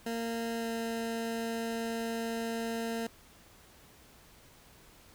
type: tone with pitch glide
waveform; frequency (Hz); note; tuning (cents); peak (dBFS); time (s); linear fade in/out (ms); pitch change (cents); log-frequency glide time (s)
20% pulse; 230.2 to 228.7; A#3 to A#3; -22 to -33; -28; 0.06-3.07; 5; -11; 0.59-0.65
effects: pink hiss -58 dBFS RMS until 5.14 s